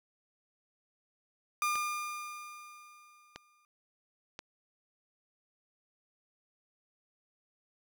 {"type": "tone with exponential decay", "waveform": "30% pulse", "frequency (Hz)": 1206, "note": "D6", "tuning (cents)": 46, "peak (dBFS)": -25, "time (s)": [1.62, 3.65], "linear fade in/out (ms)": 1, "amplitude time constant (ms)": 440}
{"type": "clicks", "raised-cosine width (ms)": 0.2, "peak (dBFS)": -24, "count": 3, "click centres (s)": [1.756, 3.36, 4.391]}
{"effects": []}